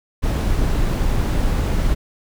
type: noise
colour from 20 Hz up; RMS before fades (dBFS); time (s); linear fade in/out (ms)
brown; -18; 0.22-1.95; 20
effects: none